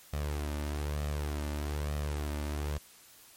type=tone with flanger; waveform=sawtooth; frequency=73.8 Hz; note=D2; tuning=9 cents sharp; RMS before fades=-34 dBFS; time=0.13-2.78 s; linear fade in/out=5 ms; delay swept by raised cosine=1.6 to 3.4 ms; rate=1.1 Hz; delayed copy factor=+0.5; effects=white hiss -56 dBFS RMS until 3.36 s + MP3 64 kbps